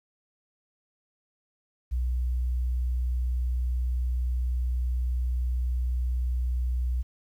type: tone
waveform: sine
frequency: 61.74 Hz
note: B1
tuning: in tune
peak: -23 dBFS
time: 1.91-7.03 s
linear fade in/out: 20 ms
effects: tanh soft clip ceiling -21 dBFS + 10-bit